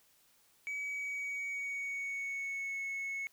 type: tone with pitch glide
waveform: sine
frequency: 2276 to 2197 Hz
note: C#7 to C#7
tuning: +45 to -16 cents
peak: -33 dBFS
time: 0.67-3.27 s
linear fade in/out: 0 ms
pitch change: -61 cents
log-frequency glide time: 0.82-2.82 s
effects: tanh soft clip ceiling -35 dBFS + white hiss -68 dBFS RMS until 3.32 s